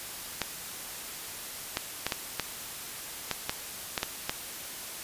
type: clicks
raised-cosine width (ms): 0.2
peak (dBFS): -10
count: 10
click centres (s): 0.417 / 1.771 / 2.066 / 2.122 / 2.397 / 3.313 / 3.495 / 3.978 / 4.031 / 4.295
effects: white hiss -40 dBFS RMS until 5.03 s + resampled to 32000 Hz